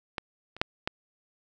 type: clicks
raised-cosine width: 0.3 ms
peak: -15 / -28 / -6 / -12 dBFS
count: 4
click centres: 0.182 / 0.566 / 0.615 / 0.875 s
effects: none